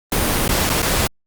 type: noise with dropouts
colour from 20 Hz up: pink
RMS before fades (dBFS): -18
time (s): 0.12-1.07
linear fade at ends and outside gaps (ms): 2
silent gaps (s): 0.479-0.491 / 0.693-0.7 / 0.82-0.827
effects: Opus 32 kbps